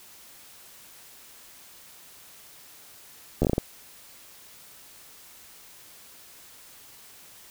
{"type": "slowing click train", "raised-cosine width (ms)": 2, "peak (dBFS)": -9, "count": 7, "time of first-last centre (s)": [3.42, 3.581], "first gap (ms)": 12, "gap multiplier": 1.32, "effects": ["white hiss -50 dBFS RMS until 7.5 s"]}